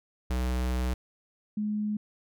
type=tone pair in turn; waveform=square / sine; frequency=62.6 / 210.6 Hz; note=B1 / G#3; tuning=+24 / +24 cents; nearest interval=octave + major sixth; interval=2100 cents; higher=second; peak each=-27 dBFS; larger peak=neither; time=0.3-0.94 / 1.57-1.97 s; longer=first; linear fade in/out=5 ms; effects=none